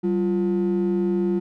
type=ring-modulated tone; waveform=triangle; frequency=270 Hz; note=C#4; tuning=45 cents flat; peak=-13 dBFS; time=0.03-1.4 s; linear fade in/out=20 ms; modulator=77.5 Hz; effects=tanh soft clip ceiling -13 dBFS